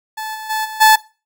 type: tone with level steps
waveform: 30% pulse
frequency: 870 Hz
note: A5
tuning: 20 cents flat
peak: -21 / -25 / -15 / -24 / -4 dBFS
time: 0.17-0.96 s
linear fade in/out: 10 ms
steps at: 0.34 / 0.49 / 0.64 / 0.8 s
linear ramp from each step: 20 ms
effects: noise-tail reverb RT60 0.3 s tail -18 dB re dry